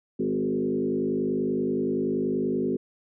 sine tone with frequency modulation, 311.9 Hz, D#4, 4 cents sharp, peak -23 dBFS, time 0.19-2.77 s, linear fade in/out 10 ms, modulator 50.5 Hz, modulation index 2.3, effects none

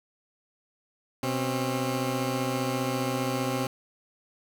15% pulse tone pair together, 126.57 / 268.2 Hz, B2 / C4, +43 / +43 cents, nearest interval octave + minor second, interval 1300 cents, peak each -23 dBFS, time 1.23-3.67 s, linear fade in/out 2 ms, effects none

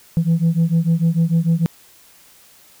sine beating tone pair, 162.6 / 169.3 Hz, E3 / E3, -23 / +46 cents, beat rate 6.7 Hz, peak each -15 dBFS, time 0.17-1.66 s, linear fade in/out 0 ms, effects tanh soft clip ceiling -10 dBFS + white hiss -49 dBFS RMS until 2.8 s

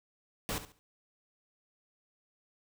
pink noise with echo, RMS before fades -35 dBFS, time 0.49-0.58 s, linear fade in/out 0 ms, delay 70 ms, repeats 3, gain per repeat -12 dB, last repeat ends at 0.79 s, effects none

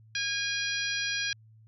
harmonic tone, 817 Hz, G#5, 29 cents flat, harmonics 2 / 3 / 4 / 5 / 6 / 7, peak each -33 / -35 / -36 / -37 / -38 / -38 dBFS, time 0.15-1.33 s, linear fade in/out 2 ms, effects added 110 Hz sine -53 dBFS peak until 1.67 s

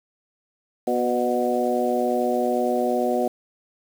harmonic tone with a mistuned harmonic, 122.3 Hz, B2, 16 cents flat, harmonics 2 / 3 / 4 / 5 / 6, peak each -26 / -26 / -26 / -26 / -26 dBFS, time 0.87-3.28 s, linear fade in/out 5 ms, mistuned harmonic 4, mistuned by +31 cents, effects 7-bit

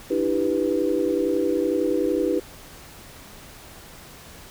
sine chord, E minor seventh, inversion third, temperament equal with one note detuned, 298.8 / 329.6 / 392 / 493.9 Hz, D4 / E4 / G4 / B4, +30 / 0 / 0 / 0 cents, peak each -26 / -25 / -25 / -25 dBFS, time 0.1-2.4 s, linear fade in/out 10 ms, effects pink hiss -44 dBFS RMS until 4.5 s

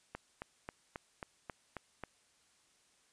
click train, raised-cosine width 0.5 ms, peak -26 dBFS, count 8, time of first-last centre 0.15-2.037 s, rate 3.71 Hz, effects white hiss -70 dBFS RMS until 3.12 s + resampled to 22050 Hz

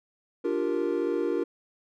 triangle chord, G minor seventh, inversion second, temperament equal, 293.7 / 349.2 / 392 / 466.2 Hz, D4 / F4 / G4 / Bb4, 0 / 0 / 0 / 0 cents, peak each -30 / -27 / -30 / -28 dBFS, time 0.44-1.44 s, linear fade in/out 10 ms, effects none

